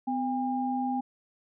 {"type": "tone pair together", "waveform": "sine", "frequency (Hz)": [253.5, 806], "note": ["B3", "G5"], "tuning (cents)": [45, 48], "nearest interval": "octave + minor sixth", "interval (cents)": 2003, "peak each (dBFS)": [-29, -30], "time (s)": [0.07, 1.01], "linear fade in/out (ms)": 10, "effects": []}